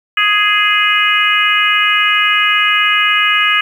harmonic tone, 416.3 Hz, G#4, 4 cents sharp, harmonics 3 / 4 / 5 / 6 / 7, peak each -16 / -16 / -16 / -16 / -16 dBFS, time 0.17-3.61 s, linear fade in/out 5 ms, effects 7-bit

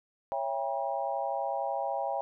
sine chord, C# diminished seventh, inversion none, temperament just, 554.4 / 665.2 / 798.3 / 957.9 Hz, C#5 / E5 / G5 / Bb5, 0 / +16 / +31 / +47 cents, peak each -35 / -35 / -33 / -38 dBFS, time 0.32-2.21 s, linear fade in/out 0 ms, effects none

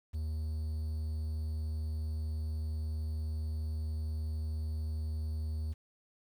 triangle tone with quantisation, 77.78 Hz, D#2, in tune, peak -31 dBFS, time 0.13-5.74 s, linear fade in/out 20 ms, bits 10, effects none

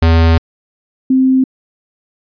square / sine tone pair in turn, 82.3 / 261.3 Hz, E2 / C4, -2 / -2 cents, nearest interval octave + minor sixth, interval 2000 cents, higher second, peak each -7 dBFS, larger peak neither, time 0.02-0.38 / 1.1-1.44 s, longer first, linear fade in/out 5 ms, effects resampled to 11025 Hz

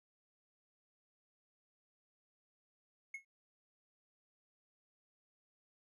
triangle tone with exponential decay, 2176 Hz, C#7, 33 cents flat, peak -37 dBFS, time 3.14-3.25 s, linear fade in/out 5 ms, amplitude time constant 23 ms, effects resampled to 32000 Hz

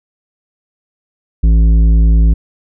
sine tone with tanh clipping, 55 Hz, A1, in tune, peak -7 dBFS, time 1.43-2.34 s, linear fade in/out 10 ms, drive 10 dB, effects none

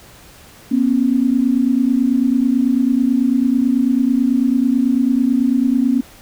sine tone pair together, 241.4 / 270.5 Hz, B3 / C#4, -39 / -42 cents, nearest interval major second, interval 197 cents, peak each -15 dBFS, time 0.71-6.01 s, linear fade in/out 10 ms, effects pink hiss -43 dBFS RMS until 6.21 s

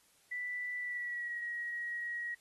sine tone with pitch glide, 1975.5 to 1900.5 Hz, B6 to A#6, 0 to +33 cents, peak -36 dBFS, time 0.31-2.35 s, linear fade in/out 10 ms, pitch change -67 cents, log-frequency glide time 0.79-1.39 s, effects white hiss -68 dBFS RMS until 2.4 s + AAC 32 kbps

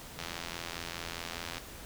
click train, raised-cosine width 0.2 ms, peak -20 dBFS, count 119, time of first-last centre 0.19-1.582 s, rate 84.8 Hz, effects pink hiss -47 dBFS RMS until 1.85 s

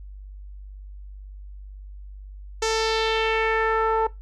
sawtooth tone with low-pass filter sweep, 444.6 Hz, A4, 18 cents sharp, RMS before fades -22 dBFS, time 2.62-4.07 s, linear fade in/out 5 ms, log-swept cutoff 6600 to 1000 Hz, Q 2.4, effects noise-tail reverb RT60 0.2 s tail -19 dB re dry + added 49 Hz sine -37 dBFS peak until 4.21 s

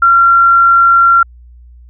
sine tone, 1372 Hz, F6, 31 cents flat, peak -4 dBFS, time 0.02-1.23 s, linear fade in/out 5 ms, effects added 60 Hz sine -35 dBFS peak until 1.89 s

